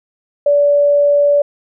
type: tone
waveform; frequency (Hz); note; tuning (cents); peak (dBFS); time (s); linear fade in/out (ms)
sine; 577; D5; -31; -8; 0.46-1.42; 5
effects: none